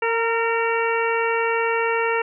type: harmonic tone with a mistuned harmonic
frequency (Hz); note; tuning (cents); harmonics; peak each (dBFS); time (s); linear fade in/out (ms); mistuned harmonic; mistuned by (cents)
457.7; A#4; -32; 1 / 2 / 3 / 4 / 5 / 6; -22 / -25 / -27 / -28 / -29 / -30; 0.02-2.22; 5; 2; +22
effects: none